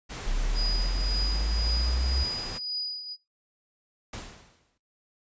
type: noise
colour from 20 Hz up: pink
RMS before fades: -38 dBFS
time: 0.09-2.59 s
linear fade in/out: 20 ms
type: linear sweep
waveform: sine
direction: up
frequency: 31.38 to 67.1 Hz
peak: -24 dBFS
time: 0.26-2.24 s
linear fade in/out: 10 ms
type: tone with tremolo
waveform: sine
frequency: 4931 Hz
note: D#8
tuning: 16 cents flat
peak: -27 dBFS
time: 0.54-3.17 s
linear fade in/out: 50 ms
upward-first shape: triangle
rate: 1.9 Hz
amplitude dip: 70%
type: noise with exponential decay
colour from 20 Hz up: pink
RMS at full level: -36 dBFS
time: 4.13-4.78 s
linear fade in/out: 5 ms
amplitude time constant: 140 ms
effects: noise-tail reverb RT60 0.2 s tail -19 dB re dry + resampled to 16000 Hz